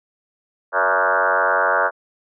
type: tone with frequency modulation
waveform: sine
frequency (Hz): 1035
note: C6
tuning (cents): -19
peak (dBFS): -14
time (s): 0.72-1.91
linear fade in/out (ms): 50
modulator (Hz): 91.6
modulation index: 6
effects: high-pass 400 Hz 12 dB/octave